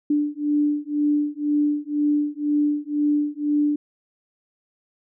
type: beating tone pair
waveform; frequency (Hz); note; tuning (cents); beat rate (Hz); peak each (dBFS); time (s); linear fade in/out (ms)
sine; 293.7 / 295.7; D4 / D4; 0 / +12; 2; -22; 0.1-3.76; 5
effects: none